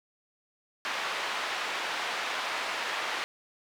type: band-pass noise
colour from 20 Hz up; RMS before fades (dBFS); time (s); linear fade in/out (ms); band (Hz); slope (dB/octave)
pink; -33; 0.85-3.24; 0; 860 to 3400; 12
effects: none